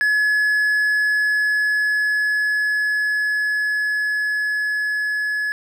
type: tone with level ramp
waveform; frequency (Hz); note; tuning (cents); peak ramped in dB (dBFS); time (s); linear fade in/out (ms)
triangle; 1700; G#6; +40; -13 to -18; 0.01-5.52; 0
effects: none